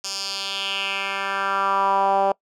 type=tone with band-pass filter sweep; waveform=10% pulse; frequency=196 Hz; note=G3; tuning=in tune; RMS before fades=-23 dBFS; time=0.04-2.32 s; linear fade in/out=2 ms; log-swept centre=5800 to 670 Hz; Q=3; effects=noise-tail reverb RT60 0.1 s tail -24 dB re dry